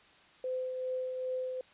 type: tone with tremolo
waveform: sine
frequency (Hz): 512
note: C5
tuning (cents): -38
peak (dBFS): -31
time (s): 0.44-1.61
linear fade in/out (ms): 2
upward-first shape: triangle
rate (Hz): 2.5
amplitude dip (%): 40
effects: white hiss -60 dBFS RMS until 1.73 s + resampled to 8000 Hz